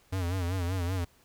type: tone with vibrato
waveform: square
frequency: 90.3 Hz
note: F#2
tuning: 42 cents flat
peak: -29 dBFS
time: 0.12-1.05 s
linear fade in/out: 10 ms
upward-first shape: sine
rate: 5.2 Hz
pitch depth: 100 cents each way
effects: pink hiss -63 dBFS RMS until 1.24 s